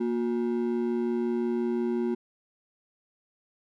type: ring-modulated tone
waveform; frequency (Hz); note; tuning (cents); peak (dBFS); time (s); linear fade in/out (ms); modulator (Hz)
triangle; 297.8; D4; +24; -20; 0-2.15; 10; 62.8
effects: none